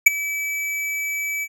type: tone with ADSR envelope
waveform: square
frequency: 2299 Hz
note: D7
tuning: 37 cents flat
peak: -5 dBFS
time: 0.06-1.48 s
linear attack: 9 ms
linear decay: 16 ms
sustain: -19 dB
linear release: 52 ms
effects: none